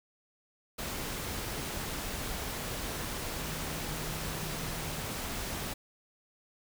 sine tone in noise, 156.9 Hz, D#3, 15 cents sharp, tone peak -42 dBFS, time 3.37-5.01 s, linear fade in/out 10 ms, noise pink, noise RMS -37 dBFS, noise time 0.78-5.74 s, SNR -8 dB, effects none

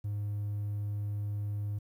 triangle tone, 103.2 Hz, G#2, 10 cents flat, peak -29 dBFS, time 0.04-1.79 s, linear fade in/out 10 ms, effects tanh soft clip ceiling -26 dBFS + 11-bit

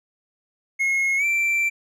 triangle tone with pitch glide, 2164 to 2346 Hz, C#7 to D7, -42 to -2 cents, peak -17 dBFS, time 0.79-1.7 s, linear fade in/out 20 ms, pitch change +140 cents, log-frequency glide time 1.17-1.25 s, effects none

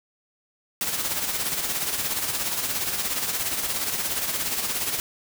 white noise with tremolo, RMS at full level -25 dBFS, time 0.81-5 s, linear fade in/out 0 ms, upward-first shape sine, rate 17 Hz, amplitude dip 50%, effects none

